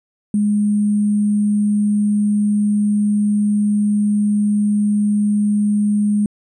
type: tone with sample-and-hold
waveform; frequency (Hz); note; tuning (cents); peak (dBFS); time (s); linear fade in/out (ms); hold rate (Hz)
sine; 207.7; G#3; 0; -13; 0.34-6.26; 2; 8820
effects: resampled to 24000 Hz